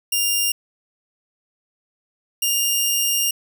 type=tone pair in turn; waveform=10% pulse; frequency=2800 / 2819 Hz; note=F7 / F7; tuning=+4 / +16 cents; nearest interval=unison; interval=12 cents; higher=second; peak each=-9 dBFS; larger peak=neither; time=0.12-0.52 / 2.42-3.31 s; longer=second; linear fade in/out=5 ms; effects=none